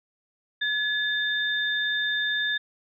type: tone pair together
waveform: sine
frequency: 1704 / 3611 Hz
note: G#6 / A7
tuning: +44 / +44 cents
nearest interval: octave + minor second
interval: 1300 cents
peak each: -25 / -28 dBFS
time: 0.61-2.58 s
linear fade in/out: 10 ms
effects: none